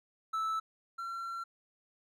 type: tone pair in turn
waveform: triangle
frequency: 1313 / 1360.9 Hz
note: E6 / F6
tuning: -7 / -45 cents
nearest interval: minor second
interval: 62 cents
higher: second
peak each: -29 / -35 dBFS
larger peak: first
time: 0.33-0.6 / 0.98-1.44 s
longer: second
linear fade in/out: 10 ms
effects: none